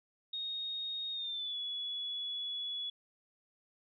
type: tone with pitch glide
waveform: sine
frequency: 3725 to 3396 Hz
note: A#7 to G#7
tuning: -2 to +38 cents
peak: -36 dBFS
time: 0.33-2.9 s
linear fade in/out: 5 ms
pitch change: -160 cents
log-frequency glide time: 1.12-1.58 s
effects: none